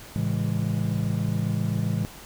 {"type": "chord", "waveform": "triangle", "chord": "A major seventh", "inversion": "none", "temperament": "just", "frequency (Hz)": [110, 137.5, 165, 206.2], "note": ["A2", "C#3", "E3", "G#3"], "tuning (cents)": [0, -14, 2, -12], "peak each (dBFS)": [-25, -29, -26, -28], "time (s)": [0.16, 2.05], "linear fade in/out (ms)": 0, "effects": ["pink hiss -44 dBFS RMS until 2.25 s"]}